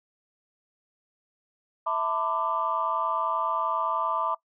sine tone cluster, 656 / 899 / 1009 / 1176 Hz, E5 / A5 / B5 / D6, -9 / +37 / +37 / +2 cents, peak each -32 / -31 / -29 / -28 dBFS, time 1.86-4.35 s, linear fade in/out 10 ms, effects noise-tail reverb RT60 0.1 s tail -20 dB re dry + tanh soft clip ceiling -14 dBFS

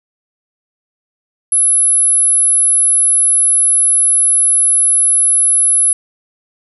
sine tone, 10980 Hz, F9, 31 cents flat, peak -8 dBFS, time 1.52-5.93 s, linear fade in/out 2 ms, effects none

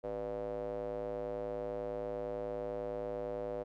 square tone with band-pass filter, 54.5 Hz, A1, 16 cents flat, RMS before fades -39 dBFS, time 0.03-3.64 s, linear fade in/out 20 ms, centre 540 Hz, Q 6.3, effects none

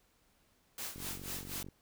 white noise with tremolo, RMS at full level -40 dBFS, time 0.78-1.63 s, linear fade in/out 2 ms, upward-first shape sine, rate 4.1 Hz, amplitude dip 80%
click train, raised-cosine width 3 ms, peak -35 dBFS, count 35, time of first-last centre 0.96-1.686 s, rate 46.8 Hz
effects pink hiss -71 dBFS RMS until 1.81 s

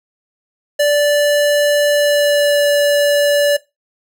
square tone with pitch glide, 584 to 579 Hz, D5 to D5, -10 to -25 cents, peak -11 dBFS, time 0.79-3.57 s, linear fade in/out 10 ms, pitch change -15 cents, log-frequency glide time 1.91-2.69 s, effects noise-tail reverb RT60 0.2 s tail -17 dB re dry

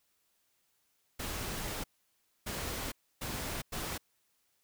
pink noise bursts at uneven times, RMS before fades -38 dBFS, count 4, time 1.19-1.84 / 2.46-2.92 / 3.21-3.62 / 3.72-3.98 s, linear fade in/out 10 ms, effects white hiss -75 dBFS RMS until 4.63 s

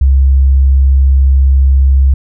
sine tone, 67.2 Hz, C2, 47 cents sharp, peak -4 dBFS, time 0.01-2.14 s, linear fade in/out 5 ms, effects none

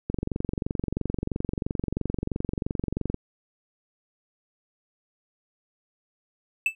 click train, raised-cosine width 3 ms, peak -14 dBFS, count 71, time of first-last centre 0.1-3.143 s, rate 23 Hz
triangle tone with exponential decay, 2637 Hz, E7, in tune, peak -15 dBFS, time 6.66-6.75 s, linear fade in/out 2 ms, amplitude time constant 19 ms
effects none

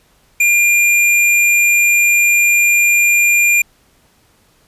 sine tone with hard clipping, 2400 Hz, D7, 37 cents sharp, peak -10 dBFS, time 0.4-3.62 s, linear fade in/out 5 ms, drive 15 dB, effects pink hiss -54 dBFS RMS until 4.67 s + resampled to 32000 Hz

